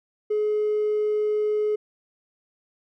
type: tone with hard clipping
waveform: sine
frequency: 423.3 Hz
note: G#4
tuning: 33 cents sharp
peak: -21 dBFS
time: 0.3-1.76 s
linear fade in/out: 10 ms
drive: 1 dB
effects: none